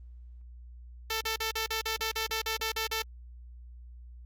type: tone bursts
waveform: 5% pulse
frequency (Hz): 444.2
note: A4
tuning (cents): +16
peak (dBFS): -18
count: 13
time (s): 1.1-3.022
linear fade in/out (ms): 5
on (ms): 110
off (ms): 41
effects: added 60 Hz sine -45 dBFS peak until 4.25 s + Opus 24 kbps